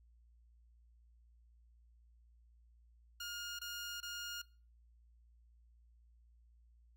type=tone bursts; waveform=15% pulse; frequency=1421 Hz; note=F6; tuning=30 cents sharp; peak=-36 dBFS; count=3; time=3.2-4.418 s; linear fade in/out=5 ms; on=390 ms; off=24 ms; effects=noise-tail reverb RT60 0.4 s tail -23 dB re dry + added 58 Hz sine -63 dBFS peak until 6.96 s